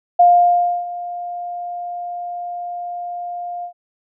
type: tone with ADSR envelope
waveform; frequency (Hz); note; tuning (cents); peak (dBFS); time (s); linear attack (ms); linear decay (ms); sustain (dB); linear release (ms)
sine; 704; F5; +14; -6; 0.19-3.73; 9; 650; -18; 91
effects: none